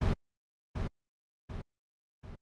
brown noise with echo, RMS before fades -28 dBFS, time 0.01-0.14 s, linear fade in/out 10 ms, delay 740 ms, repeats 3, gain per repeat -6 dB, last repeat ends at 2.36 s, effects low-pass 5000 Hz 12 dB/octave + Opus 32 kbps

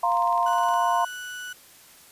sine chord, F suspended fourth, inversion none, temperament just, 698.5 / 931.3 / 1047.7 Hz, F5 / Bb5 / C6, 0 / -2 / +2 cents, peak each -24 dBFS, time 0.03-1.05 s, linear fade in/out 5 ms
click train, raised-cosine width 0.2 ms, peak -27 dBFS, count 13, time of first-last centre 0.12-0.739 s, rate 19.4 Hz
35% pulse tone, 1480 Hz, F#6, in tune, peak -32 dBFS, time 0.46-1.53 s, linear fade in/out 5 ms
effects white hiss -51 dBFS RMS until 2.11 s + resampled to 32000 Hz

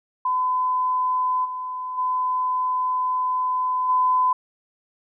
sine tone with level steps, 1012 Hz, B5, 42 cents sharp, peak -19 / -27 / -20 / -16 dBFS, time 0.25-4.33 s, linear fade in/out 5 ms, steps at 1.44 / 1.97 / 3.88 s, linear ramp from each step 20 ms, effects none

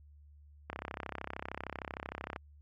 click train, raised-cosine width 0.5 ms, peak -23 dBFS, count 56, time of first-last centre 0.7-2.362 s, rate 33.1 Hz, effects added 73 Hz sine -55 dBFS peak until 2.61 s + AAC 48 kbps

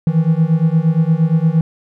triangle beating tone pair, 157.5 / 166.1 Hz, D#3 / E3, +21 / +13 cents, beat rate 8.6 Hz, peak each -12 dBFS, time 0.07-1.61 s, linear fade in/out 2 ms, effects none

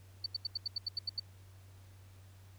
sine tone bursts, 4503 Hz, C#8, 26 cents sharp, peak -32 dBFS, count 10, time 0.24-1.198 s, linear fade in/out 5 ms, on 22 ms, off 82 ms, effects added 95 Hz sine -54 dBFS peak until 2.58 s + pink hiss -65 dBFS RMS until 2.58 s

